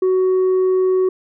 sine tone, 372.8 Hz, F#4, 13 cents sharp, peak -10 dBFS, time 0.02-1.09 s, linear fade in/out 5 ms, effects tanh soft clip ceiling -12 dBFS

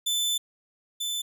sawtooth tone pair in turn, 3520 / 3520 Hz, A7 / A7, 0 / 0 cents, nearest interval unison, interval 0 cents, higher neither, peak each -21 / -25 dBFS, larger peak first, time 0.06-0.38 / 1-1.22 s, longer first, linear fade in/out 10 ms, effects none

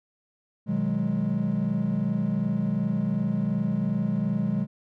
triangle chord, G# minor seventh, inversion first, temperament equal, 123.47 / 155.56 / 185 / 207.7 Hz, B2 / D#3 / F#3 / G#3, 0 / 0 / 0 / 0 cents, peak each -30 / -28 / -26 / -24 dBFS, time 0.66-4.67 s, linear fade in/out 50 ms, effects tanh soft clip ceiling -14 dBFS

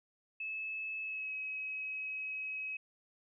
sine tone with pitch glide, 2600 to 2552 Hz, E7 to D#7, -24 to +43 cents, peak -37 dBFS, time 0.4-2.77 s, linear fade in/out 5 ms, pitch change -33 cents, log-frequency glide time 1.02-1.34 s, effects none

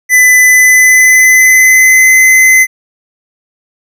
square tone with pitch glide, 2004 to 2043 Hz, B6 to C7, +25 to -42 cents, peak -3 dBFS, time 0.09-2.67 s, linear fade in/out 50 ms, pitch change +33 cents, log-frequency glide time 0.39-2.13 s, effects none

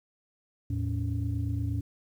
sine tone cluster, 81.8 / 110.3 / 281.1 Hz, E2 / A2 / C#4, -13 / +5 / +24 cents, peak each -31 / -29 / -36 dBFS, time 0.7-1.81 s, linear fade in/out 5 ms, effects tanh soft clip ceiling -20 dBFS + 10-bit

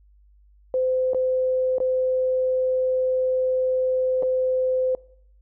sine tone with dropouts, 514 Hz, C5, 31 cents flat, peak -19 dBFS, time 0.74-4.95 s, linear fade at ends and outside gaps 1 ms, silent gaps 1.134-1.146 / 1.783-1.802 / 4.225-4.231 s, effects noise-tail reverb RT60 0.7 s tail -23 dB re dry + added 50 Hz sine -52 dBFS peak until 5.41 s

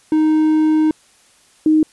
triangle / sine tone pair in turn, 311.1 / 311.1 Hz, D#4 / D#4, 0 / 0 cents, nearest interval unison, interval 0 cents, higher neither, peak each -9 dBFS, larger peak neither, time 0.12-0.91 / 1.66-1.83 s, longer first, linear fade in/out 2 ms, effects white hiss -52 dBFS RMS until 1.92 s + resampled to 24000 Hz

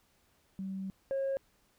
sine tone pair in turn, 191.8 / 542.5 Hz, G3 / C#5, -37 / -37 cents, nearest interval octave + tritone, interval 1800 cents, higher second, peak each -35 / -28 dBFS, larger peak second, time 0.59-0.9 / 1.11-1.37 s, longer first, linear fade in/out 0 ms, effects tanh soft clip ceiling -28 dBFS + pink hiss -70 dBFS RMS until 1.78 s

